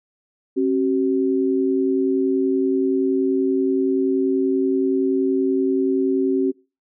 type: tone pair together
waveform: sine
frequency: 269.3 / 379.8 Hz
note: C#4 / F#4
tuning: -50 / +45 cents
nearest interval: tritone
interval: 595 cents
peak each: -19 dBFS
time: 0.56-6.52 s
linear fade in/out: 20 ms
effects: noise-tail reverb RT60 0.3 s tail -22 dB re dry